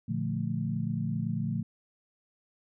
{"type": "chord", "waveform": "sine", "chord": "Bb major seventh", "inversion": "none", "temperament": "equal", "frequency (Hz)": [116.54, 146.83, 174.61, 220], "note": ["Bb2", "D3", "F3", "A3"], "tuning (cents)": [0, 0, 0, 0], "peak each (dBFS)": -34, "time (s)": [0.08, 1.63], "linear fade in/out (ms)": 10, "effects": []}